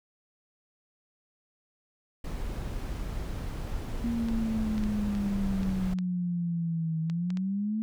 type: noise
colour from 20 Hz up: brown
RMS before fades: -34 dBFS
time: 2.24-5.94 s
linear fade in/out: 5 ms
type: exponential two-way sweep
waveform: sine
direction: down then up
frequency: 235.9 to 159.5 to 221.8 Hz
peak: -27 dBFS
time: 4.04-7.82 s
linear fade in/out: 0 ms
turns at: 7.01 s
type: clicks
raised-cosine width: 0.2 ms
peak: -26 dBFS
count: 9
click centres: 4.286 / 4.78 / 4.838 / 5.151 / 5.632 / 5.987 / 7.099 / 7.304 / 7.372 s
effects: none